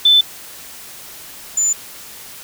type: tone pair in turn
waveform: sine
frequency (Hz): 3520 / 7040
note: A7 / A8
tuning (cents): 0 / 0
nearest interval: octave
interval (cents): 1200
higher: second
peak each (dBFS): -7 / -13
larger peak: first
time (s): 0.05-0.21 / 1.57-1.73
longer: neither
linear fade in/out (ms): 5
effects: white hiss -36 dBFS RMS until 2.43 s